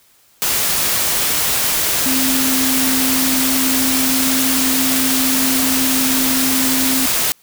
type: tone in noise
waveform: sine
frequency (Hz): 261.9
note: C4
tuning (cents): +2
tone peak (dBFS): -18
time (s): 2.06-7.06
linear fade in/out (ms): 0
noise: white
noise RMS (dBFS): -17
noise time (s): 0.42-7.32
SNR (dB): -4
effects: white hiss -53 dBFS RMS until 7.42 s